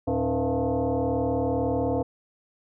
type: tone with frequency modulation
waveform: sine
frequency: 115.5 Hz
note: A#2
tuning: 16 cents flat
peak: -22 dBFS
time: 0.07-2.03 s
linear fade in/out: 10 ms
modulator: 193 Hz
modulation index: 3.2
effects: none